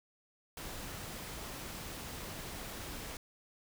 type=noise; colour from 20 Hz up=pink; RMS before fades=-44 dBFS; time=0.57-3.17 s; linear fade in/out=2 ms; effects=none